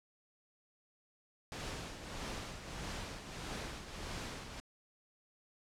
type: noise with tremolo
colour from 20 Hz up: pink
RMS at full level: -41 dBFS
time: 1.52-4.6 s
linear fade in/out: 0 ms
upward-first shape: triangle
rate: 1.6 Hz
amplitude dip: 60%
effects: low-pass 7000 Hz 12 dB/octave